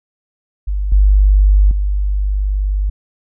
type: tone with level steps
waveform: sine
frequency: 49.61 Hz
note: G1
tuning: 21 cents sharp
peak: -15 / -6 / -13 dBFS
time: 0.67-2.9 s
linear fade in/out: 10 ms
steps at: 0.92 / 1.71 s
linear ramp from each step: 2 ms
effects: none